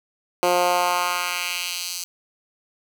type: tone with high-pass filter sweep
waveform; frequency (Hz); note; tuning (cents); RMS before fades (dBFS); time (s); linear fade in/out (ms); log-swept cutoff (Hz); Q
10% pulse; 177.5; F3; +28; -23; 0.43-2.04; 0; 410 to 5500; 1.4
effects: none